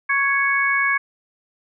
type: harmonic tone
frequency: 554.4 Hz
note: C#5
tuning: in tune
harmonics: 2 / 3 / 4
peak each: -23 / -20 / -20 dBFS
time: 0.09-0.98 s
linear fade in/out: 10 ms
effects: none